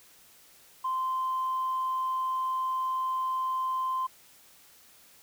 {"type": "tone", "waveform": "sine", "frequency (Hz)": 1039, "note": "C6", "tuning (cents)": -12, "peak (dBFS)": -26, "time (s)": [0.84, 4.07], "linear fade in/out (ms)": 10, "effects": ["tanh soft clip ceiling -23 dBFS", "white hiss -57 dBFS RMS until 5.22 s"]}